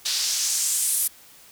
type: noise with band-pass filter sweep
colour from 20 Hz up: white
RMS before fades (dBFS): -24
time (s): 0.05-1.08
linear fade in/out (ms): 10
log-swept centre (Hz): 4300 to 11000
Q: 2
effects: white hiss -50 dBFS RMS until 1.51 s